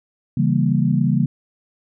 sine chord, C# diminished seventh, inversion none, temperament equal, 138.59 / 164.81 / 196 / 233.1 Hz, C#3 / E3 / G3 / Bb3, 0 / 0 / 0 / 0 cents, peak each -19 / -20 / -21 / -21 dBFS, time 0.37-1.26 s, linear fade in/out 5 ms, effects none

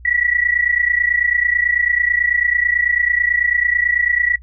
sine tone pair together, 1925.9 / 1955 Hz, B6 / B6, -44 / -18 cents, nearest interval unison, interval 26 cents, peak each -17 dBFS, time 0.05-4.36 s, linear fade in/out 5 ms, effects noise-tail reverb RT60 0.1 s tail -21 dB re dry + added 60 Hz sine -37 dBFS peak until 4.42 s

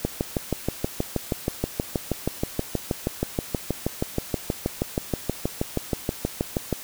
click train, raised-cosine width 2 ms, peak -9 dBFS, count 43, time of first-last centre 0.05-6.727 s, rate 6.29 Hz, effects white hiss -39 dBFS RMS until 6.83 s

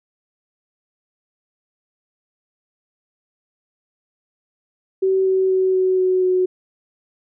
sine tone with pitch steps, 381.1 / 378.5 / 375.9 / 373.3 / 370.7 / 368.1 Hz, G4 / F#4 / F#4 / F#4 / F#4 / F#4, -49 / +39 / +27 / +15 / +3 / -9 cents, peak -14 dBFS, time 5.02-6.46 s, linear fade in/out 10 ms, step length 240 ms, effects none

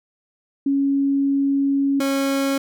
sine / 30% pulse tone pair in turn, 277.2 / 274 Hz, C#4 / C#4, 0 / -20 cents, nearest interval unison, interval 20 cents, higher first, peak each -16 dBFS, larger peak neither, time 0.66-2 / 2-2.58 s, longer first, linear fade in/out 5 ms, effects none

